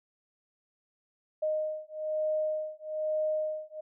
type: beating tone pair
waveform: sine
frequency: 618 / 619.1 Hz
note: D#5 / D#5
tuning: -12 / -9 cents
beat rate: 1.1 Hz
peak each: -32 / -32 dBFS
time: 1.42-3.81 s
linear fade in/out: 10 ms
effects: none